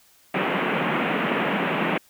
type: band-pass noise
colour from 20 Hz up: pink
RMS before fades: -24 dBFS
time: 0.34-1.98 s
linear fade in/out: 5 ms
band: 160 to 2900 Hz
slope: 48 dB/octave
effects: white hiss -57 dBFS RMS until 2.09 s